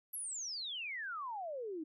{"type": "exponential sweep", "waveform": "sine", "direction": "down", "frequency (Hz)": [11810, 299.3], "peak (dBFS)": -39, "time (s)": [0.13, 1.84], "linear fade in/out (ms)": 10, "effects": []}